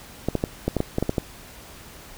clicks, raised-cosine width 2 ms, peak -8 dBFS, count 10, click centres 0.286 / 0.353 / 0.439 / 0.68 / 0.767 / 0.804 / 0.984 / 1.026 / 1.094 / 1.182 s, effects pink hiss -44 dBFS RMS until 2.17 s

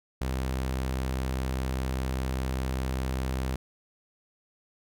sawtooth tone, 65 Hz, C2, 11 cents flat, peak -24 dBFS, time 0.21-3.56 s, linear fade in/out 5 ms, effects none

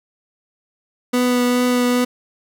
30% pulse tone with vibrato, 246.9 Hz, B3, in tune, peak -12 dBFS, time 1.13-2.05 s, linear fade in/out 10 ms, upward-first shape triangle, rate 2.4 Hz, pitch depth 12 cents each way, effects none

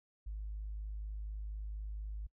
sine tone, 52.1 Hz, G#1, 6 cents sharp, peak -38 dBFS, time 0.26-2.27 s, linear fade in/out 10 ms, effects noise-tail reverb RT60 0.1 s tail -25 dB re dry + tanh soft clip ceiling -34 dBFS

